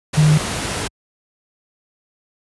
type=tone in noise; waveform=sine; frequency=152.7 Hz; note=D#3; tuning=32 cents flat; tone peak=-9 dBFS; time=0.17-0.38 s; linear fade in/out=10 ms; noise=pink; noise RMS=-23 dBFS; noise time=0.13-0.88 s; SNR=+11 dB; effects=high-pass 60 Hz 12 dB/octave + resampled to 24000 Hz